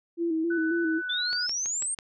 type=tone with vibrato; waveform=sine; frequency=329.6 Hz; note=E4; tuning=in tune; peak=-24 dBFS; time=0.17-1.02 s; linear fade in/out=50 ms; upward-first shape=square; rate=3.7 Hz; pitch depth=47 cents each way
type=tone with pitch glide; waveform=sine; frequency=1495 to 1465.9 Hz; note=F#6 to F#6; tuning=+17 to -17 cents; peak=-30 dBFS; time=0.5-1.47 s; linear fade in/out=10 ms; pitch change=-34 cents; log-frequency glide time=1.04-1.22 s
type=exponential sweep; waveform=sine; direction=up; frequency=3425 to 8870 Hz; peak=-27 dBFS; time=1.09-1.95 s; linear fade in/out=10 ms
type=click train; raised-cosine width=0.2 ms; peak=-22 dBFS; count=5; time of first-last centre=1.33-1.988 s; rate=6.08 Hz
effects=none